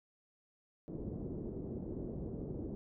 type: low-pass noise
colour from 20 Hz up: white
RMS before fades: -42 dBFS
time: 0.88-2.75 s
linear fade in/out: 0 ms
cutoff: 390 Hz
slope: 24 dB/octave
effects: none